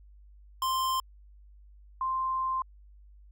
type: tone pair in turn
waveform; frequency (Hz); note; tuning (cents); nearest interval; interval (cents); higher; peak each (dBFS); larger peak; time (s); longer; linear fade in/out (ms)
square / sine; 1046.5 / 1046.5; C6 / C6; 0 / 0; unison; 0; neither; -27; neither; 0.62-1 / 2.01-2.62; second; 2
effects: added 50 Hz sine -51 dBFS peak until 3.31 s